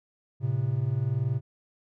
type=tone pair together; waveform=triangle; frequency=112.61 / 133.3 Hz; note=A2 / C3; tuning=+41 / +33 cents; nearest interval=minor third; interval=292 cents; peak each=-26 / -25 dBFS; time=0.4-1.41 s; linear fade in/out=50 ms; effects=none